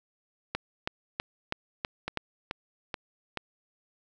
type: two click trains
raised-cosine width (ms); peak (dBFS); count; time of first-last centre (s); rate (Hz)
0.3; -16 / -13; 4 / 6; 2.08-3.373 / 0.55-2.173; 2.32 / 3.08
effects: none